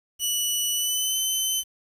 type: tone with pitch glide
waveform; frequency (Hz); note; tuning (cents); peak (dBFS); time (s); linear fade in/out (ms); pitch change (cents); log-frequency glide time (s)
15% pulse; 2953 to 3059; F#7 to G7; -4 to -43; -16; 0.19-1.64; 50; +61; 0.73-1.17
effects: 8-bit